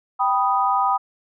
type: chord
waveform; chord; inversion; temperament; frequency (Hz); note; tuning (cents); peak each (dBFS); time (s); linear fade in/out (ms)
sine; G augmented; none; equal with one note detuned; 784 / 984.9 / 1244.5; G5 / B5 / D#6; 0 / -5 / 0; -21; 0.19-0.98; 20
effects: none